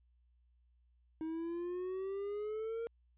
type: exponential sweep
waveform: triangle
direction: up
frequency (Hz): 316 to 466.2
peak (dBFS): -35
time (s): 1.21-2.87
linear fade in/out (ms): 0
effects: added 60 Hz sine -67 dBFS peak until 3.17 s + resampled to 8000 Hz